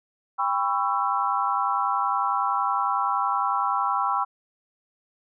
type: chord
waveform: sine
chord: C# half-diminished seventh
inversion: second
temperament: just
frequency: 798.3 / 997.9 / 1108.7 / 1330.5 Hz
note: G5 / B5 / C#6 / E6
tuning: +31 / +18 / 0 / +16 cents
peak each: -27 dBFS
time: 0.38-4.25 s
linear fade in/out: 20 ms
effects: none